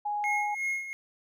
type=tone; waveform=sine; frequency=830 Hz; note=G#5; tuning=1 cent flat; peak=-28 dBFS; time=0.05-0.55 s; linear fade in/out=10 ms
type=tone with tremolo; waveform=triangle; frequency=2156 Hz; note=C#7; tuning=49 cents flat; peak=-25 dBFS; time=0.24-0.93 s; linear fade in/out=0 ms; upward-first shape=sine; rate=2.8 Hz; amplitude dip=70%
effects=none